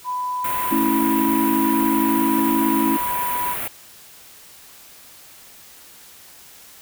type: tone with pitch glide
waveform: sine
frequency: 996 to 980 Hz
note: B5 to B5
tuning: +14 to -14 cents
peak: -22 dBFS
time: 0.04-3.56 s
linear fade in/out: 50 ms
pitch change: -28 cents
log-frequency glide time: 0.67-0.87 s
type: band-stop noise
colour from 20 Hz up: white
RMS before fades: -27 dBFS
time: 0.44-3.68 s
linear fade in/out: 5 ms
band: 2700 to 11000 Hz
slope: 24 dB/octave
type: chord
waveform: sine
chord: A major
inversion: none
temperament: equal with one note detuned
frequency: 220 / 277.2 / 328.3 Hz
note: A3 / C#4 / E4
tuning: 0 / 0 / -7 cents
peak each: -24 / -21 / -21 dBFS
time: 0.71-2.97 s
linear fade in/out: 10 ms
effects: white hiss -45 dBFS RMS until 6.81 s